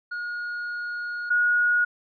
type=tone pair in turn; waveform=triangle / sine; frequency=1439 / 1447.3 Hz; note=F#6 / F#6; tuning=-49 / -39 cents; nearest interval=unison; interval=10 cents; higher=second; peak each=-27 / -18 dBFS; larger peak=second; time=0.11-1.3 / 1.3-1.85 s; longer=first; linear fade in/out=10 ms; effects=resampled to 11025 Hz